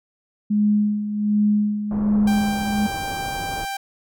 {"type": "tone with tremolo", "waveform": "sine", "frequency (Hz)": 208.9, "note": "G#3", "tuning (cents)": 10, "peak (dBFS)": -14, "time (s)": [0.5, 2.87], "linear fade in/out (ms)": 10, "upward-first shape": "sine", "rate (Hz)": 1.3, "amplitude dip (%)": 65}
{"type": "low-pass noise", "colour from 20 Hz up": "pink", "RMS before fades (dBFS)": -33, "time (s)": [1.91, 3.65], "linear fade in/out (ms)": 2, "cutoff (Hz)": 1100, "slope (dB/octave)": 24}
{"type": "tone", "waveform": "sawtooth", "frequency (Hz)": 787, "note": "G5", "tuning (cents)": 7, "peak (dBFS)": -22, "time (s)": [2.27, 3.77], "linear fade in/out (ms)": 5}
{"effects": []}